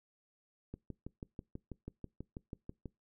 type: click train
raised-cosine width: 3 ms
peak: -30 dBFS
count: 14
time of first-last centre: 0.74-2.857 s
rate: 6.14 Hz
effects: noise-tail reverb RT60 0.2 s tail -23 dB re dry